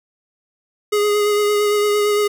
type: tone with vibrato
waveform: square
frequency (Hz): 415.3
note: G#4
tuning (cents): 0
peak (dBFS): -15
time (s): 0.92-2.28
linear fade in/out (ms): 10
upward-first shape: sine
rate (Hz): 8.8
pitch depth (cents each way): 18
effects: none